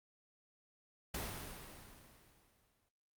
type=noise with exponential decay; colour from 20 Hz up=pink; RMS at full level=-40 dBFS; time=1.14-2.89 s; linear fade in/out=5 ms; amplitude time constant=380 ms; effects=noise-tail reverb RT60 0.3 s tail -17 dB re dry + Opus 48 kbps